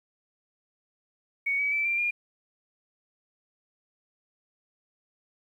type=tone with pitch steps; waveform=sine; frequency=2232 / 2276 / 2321 / 2367 / 2414 Hz; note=C#7 / C#7 / D7 / D7 / D7; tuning=+11 / +45 / -21 / +13 / +47 cents; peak=-24 dBFS; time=1.46-2.11 s; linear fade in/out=10 ms; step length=130 ms; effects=10-bit